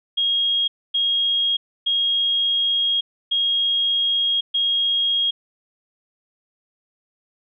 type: tone bursts at uneven times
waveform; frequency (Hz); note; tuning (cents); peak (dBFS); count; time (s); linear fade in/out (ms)
sine; 3268; G#7; -29; -17; 5; 0.17-0.68 / 0.94-1.57 / 1.86-3.01 / 3.31-4.41 / 4.54-5.31; 10
effects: none